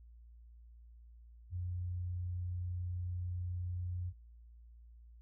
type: tone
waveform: sine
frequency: 89.3 Hz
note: F2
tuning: 39 cents sharp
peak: -36 dBFS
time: 1.5-4.13 s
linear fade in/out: 50 ms
effects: added 58 Hz sine -54 dBFS peak until 5.21 s